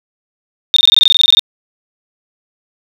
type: tone bursts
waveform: sine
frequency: 3657 Hz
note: A#7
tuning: 34 cents flat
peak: -4 dBFS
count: 15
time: 0.74-1.394 s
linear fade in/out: 0 ms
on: 24 ms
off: 21 ms
effects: none